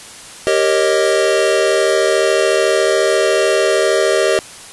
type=chord; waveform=square; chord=Eb dominant seventh; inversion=first; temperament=equal with one note detuned; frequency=392 / 466.2 / 548.6 / 622.3 Hz; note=G4 / Bb4 / Db5 / Eb5; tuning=0 / 0 / -18 / 0 cents; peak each=-17 / -19 / -20 / -17 dBFS; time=0.47-4.39 s; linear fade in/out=0 ms; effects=white hiss -35 dBFS RMS until 4.72 s + resampled to 24000 Hz